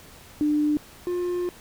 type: tone pair in turn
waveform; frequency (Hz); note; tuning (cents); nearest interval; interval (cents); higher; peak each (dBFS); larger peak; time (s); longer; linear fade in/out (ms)
sine / triangle; 298.6 / 355.1; D4 / F4; +29 / +29; minor third; 300; second; -19 / -22; first; 0.41-0.77 / 1.07-1.49; second; 0
effects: pink hiss -48 dBFS RMS until 1.6 s